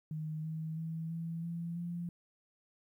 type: tone with pitch steps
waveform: sine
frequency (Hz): 155.56 / 158.83 / 162.17 / 165.57 / 169.05 / 172.6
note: D#3 / D#3 / E3 / E3 / E3 / F3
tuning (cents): 0 / +36 / -28 / +8 / +44 / -20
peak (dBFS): -36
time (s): 0.11-2.09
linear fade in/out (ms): 2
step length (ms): 330
effects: 12-bit